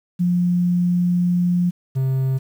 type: tone pair in turn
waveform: sine / triangle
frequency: 176.9 / 132.53 Hz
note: F3 / C3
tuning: +23 / +23 cents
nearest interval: perfect fourth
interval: 500 cents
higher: first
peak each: -15 dBFS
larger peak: neither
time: 0.19-1.71 / 1.95-2.39 s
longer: first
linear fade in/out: 20 ms
effects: 8-bit